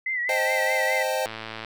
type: tone with vibrato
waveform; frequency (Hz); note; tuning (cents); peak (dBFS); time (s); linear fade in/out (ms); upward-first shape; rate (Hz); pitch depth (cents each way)
sine; 2000; B6; +21; -24; 0.06-1.03; 5; sine; 4.8; 79
type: chord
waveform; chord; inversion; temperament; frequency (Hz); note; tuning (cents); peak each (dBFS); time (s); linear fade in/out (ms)
square; A half-diminished seventh; first; equal; 523.3 / 622.3 / 784 / 880; C5 / Eb5 / G5 / A5; 0 / 0 / 0 / 0; -28 / -29 / -31 / -33; 0.29-1.26; 2
type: click train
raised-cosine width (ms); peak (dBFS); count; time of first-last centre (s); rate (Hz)
0.3; -18; 44; 1.26-1.647; 111
effects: none